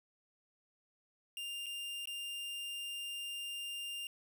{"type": "tone with dropouts", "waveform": "45% pulse", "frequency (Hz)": 2800, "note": "F7", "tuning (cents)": 4, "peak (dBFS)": -40, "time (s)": [1.37, 4.07], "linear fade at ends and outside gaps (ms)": 1, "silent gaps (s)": [[1.66, 1.665], [2.056, 2.073]], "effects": []}